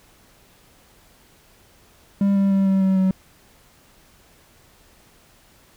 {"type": "tone with pitch steps", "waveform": "triangle", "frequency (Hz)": [198.7, 196.64, 194.61, 192.6, 190.61, 188.63], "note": ["G3", "G3", "G3", "G3", "G3", "F#3"], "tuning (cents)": [24, 6, -12, -30, -48, 34], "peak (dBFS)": -13, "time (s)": [2.21, 3.11], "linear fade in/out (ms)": 2, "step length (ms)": 150, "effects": ["pink hiss -54 dBFS RMS until 5.76 s"]}